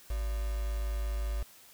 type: tone with quantisation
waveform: sine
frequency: 52.7 Hz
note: G#1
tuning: 26 cents sharp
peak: -30 dBFS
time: 0.1-1.43 s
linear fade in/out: 5 ms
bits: 7
effects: white hiss -56 dBFS RMS until 1.73 s